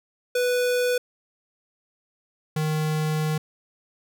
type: tone pair in turn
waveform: square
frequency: 493.9 / 154.85 Hz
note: B4 / D#3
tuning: 0 / -8 cents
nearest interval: octave + minor sixth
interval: 2008 cents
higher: first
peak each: -21 / -23 dBFS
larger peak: first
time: 0.35-0.98 / 2.56-3.38 s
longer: second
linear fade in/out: 5 ms
effects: none